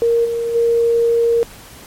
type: tone with level steps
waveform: sine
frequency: 466.2 Hz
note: A#4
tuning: in tune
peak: -11 / -17 / -11 dBFS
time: 0.02-1.43 s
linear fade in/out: 0 ms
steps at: 0.24 / 0.54 s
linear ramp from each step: 20 ms
effects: pink hiss -39 dBFS RMS until 1.86 s + MP3 64 kbps